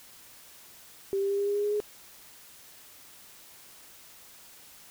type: tone with pitch steps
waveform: sine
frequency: 392 / 395.6 / 399.3 / 403 / 406.8 / 410.5 / 414.4 / 418.2 Hz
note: G4 / G4 / G4 / G4 / G#4 / G#4 / G#4 / G#4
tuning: 0 / +16 / +32 / +48 / -36 / -20 / -4 / +12 cents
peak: -25 dBFS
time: 1.13-1.802 s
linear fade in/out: 0 ms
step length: 84 ms
effects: white hiss -52 dBFS RMS until 4.9 s